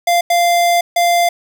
square tone bursts at uneven times, 694 Hz, F5, 11 cents flat, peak -11 dBFS, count 3, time 0.07-0.21 / 0.3-0.81 / 0.96-1.29 s, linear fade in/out 5 ms, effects 7-bit

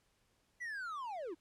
triangle linear sweep, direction down, 2000 to 290.1 Hz, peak -38 dBFS, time 0.6-1.35 s, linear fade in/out 20 ms, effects pink hiss -75 dBFS RMS until 1.4 s + low-pass 11000 Hz 12 dB/octave

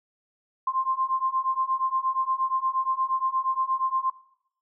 sine beating tone pair, 1046.5 / 1055 Hz, C6 / C6, 0 / +14 cents, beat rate 8.5 Hz, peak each -27 / -26 dBFS, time 0.67-4.1 s, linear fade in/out 5 ms, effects noise-tail reverb RT60 0.7 s tail -18 dB re dry

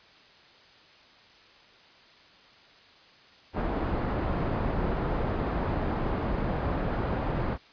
pink low-pass noise, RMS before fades -29 dBFS, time 3.53-7.58 s, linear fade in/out 50 ms, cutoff 1100 Hz, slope 12 dB/octave, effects white hiss -55 dBFS RMS until 7.72 s + resampled to 11025 Hz

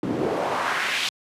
pink noise with band-pass filter sweep, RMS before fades -25 dBFS, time 0.03-1.09 s, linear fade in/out 2 ms, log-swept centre 240 to 3500 Hz, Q 1.7, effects high-pass 100 Hz 12 dB/octave + resampled to 32000 Hz

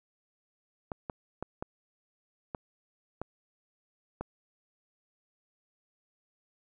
clicks, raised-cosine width 1 ms, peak -21 dBFS, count 7, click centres 0.918 / 1.098 / 1.426 / 1.625 / 2.548 / 3.216 / 4.21 s, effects none

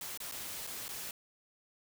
white noise with dropouts, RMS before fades -42 dBFS, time 0.01-1.11 s, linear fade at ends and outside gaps 2 ms, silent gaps 0.175-0.202 / 0.314-0.321 / 0.667-0.672 / 0.882-0.89 s, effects none

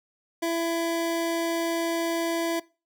25% pulse tone, 334 Hz, E4, 23 cents sharp, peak -21 dBFS, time 0.42-2.6 s, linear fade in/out 10 ms, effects noise-tail reverb RT60 0.3 s tail -21 dB re dry

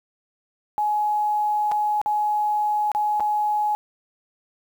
sine tone with dropouts, 841 Hz, G#5, 22 cents sharp, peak -19 dBFS, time 0.78-3.75 s, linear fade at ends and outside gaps 0 ms, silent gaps 1.715-1.719 / 2.015-2.06 / 2.917-2.949 / 3.198-3.205 s, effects 8-bit

